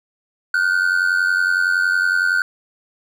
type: ring-modulated tone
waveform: triangle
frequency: 1480 Hz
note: F#6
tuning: in tune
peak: -10 dBFS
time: 0.54-2.42 s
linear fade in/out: 2 ms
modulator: 45.4 Hz
effects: none